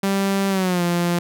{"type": "tone with pitch glide", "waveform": "sawtooth", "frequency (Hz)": [196, 173.61], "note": ["G3", "F3"], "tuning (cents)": [0, -10], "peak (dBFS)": -14, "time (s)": [0.03, 1.19], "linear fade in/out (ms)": 5, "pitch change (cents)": -210, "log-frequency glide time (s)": [0.49, 0.83], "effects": []}